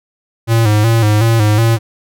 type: tone with vibrato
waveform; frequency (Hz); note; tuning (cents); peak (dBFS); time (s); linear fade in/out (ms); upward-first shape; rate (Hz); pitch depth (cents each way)
square; 110; A2; 0; -9; 0.47-1.79; 50; square; 2.7; 70
effects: none